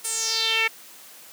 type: tone with band-pass filter sweep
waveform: sawtooth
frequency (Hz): 448.1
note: A4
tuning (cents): +32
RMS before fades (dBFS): -24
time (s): 0.04-0.68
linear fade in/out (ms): 10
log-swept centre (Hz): 9600 to 2200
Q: 4.2
effects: white hiss -46 dBFS RMS until 1.32 s + high-pass 200 Hz 12 dB/octave